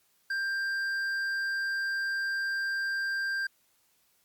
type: tone with hard clipping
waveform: sine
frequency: 1585 Hz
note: G6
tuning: 19 cents sharp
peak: -30 dBFS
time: 0.3-3.47 s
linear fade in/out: 5 ms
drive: 6 dB
effects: white hiss -69 dBFS RMS until 4.24 s + Opus 48 kbps